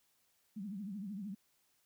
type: tone with vibrato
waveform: sine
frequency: 200.4 Hz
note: G3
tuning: 38 cents sharp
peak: -40 dBFS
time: 0.56-1.35 s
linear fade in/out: 10 ms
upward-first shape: triangle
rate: 13 Hz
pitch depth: 180 cents each way
effects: white hiss -75 dBFS RMS until 1.85 s